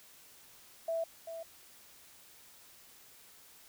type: tone with echo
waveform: sine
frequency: 659.3 Hz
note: E5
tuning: in tune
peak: -31 dBFS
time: 0.88-1.04 s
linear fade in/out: 5 ms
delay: 390 ms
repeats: 1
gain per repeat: -9 dB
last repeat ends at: 1.43 s
effects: white hiss -58 dBFS RMS until 3.68 s